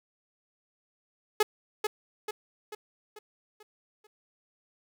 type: tone with echo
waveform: sawtooth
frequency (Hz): 424.7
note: G#4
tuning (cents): +39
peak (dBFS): -16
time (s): 1.4-1.43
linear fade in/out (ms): 5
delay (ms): 440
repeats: 6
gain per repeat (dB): -6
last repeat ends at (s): 4.07
effects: none